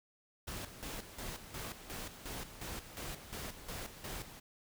pink noise with tremolo, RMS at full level -43 dBFS, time 0.47-4.4 s, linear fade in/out 10 ms, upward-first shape square, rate 2.8 Hz, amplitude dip 65%, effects none

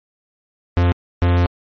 45% pulse tone bursts at uneven times, 87.7 Hz, F2, 8 cents sharp, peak -12 dBFS, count 2, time 0.77-0.92 / 1.22-1.46 s, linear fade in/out 0 ms, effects low-pass 3000 Hz 12 dB/octave + MP3 32 kbps

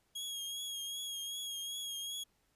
sawtooth tone with vibrato, 3290 Hz, G#7, 17 cents flat, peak -36 dBFS, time 0.15-2.24 s, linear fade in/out 10 ms, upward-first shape triangle, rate 2.6 Hz, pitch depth 40 cents each way, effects pink hiss -75 dBFS RMS until 2.55 s + resampled to 32000 Hz

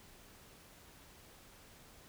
silence, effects pink hiss -59 dBFS RMS until 2.08 s

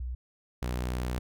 sine / sawtooth tone pair in turn, 61.7 / 61.7 Hz, B1 / B1, -1 / -1 cents, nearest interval unison, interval 0 cents, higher neither, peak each -32 / -26 dBFS, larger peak second, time 0-0.15 / 0.62-1.19 s, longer second, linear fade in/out 5 ms, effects none

